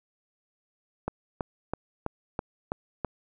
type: click train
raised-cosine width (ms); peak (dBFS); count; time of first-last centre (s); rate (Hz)
1; -15; 7; 1.08-3.047; 3.05
effects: none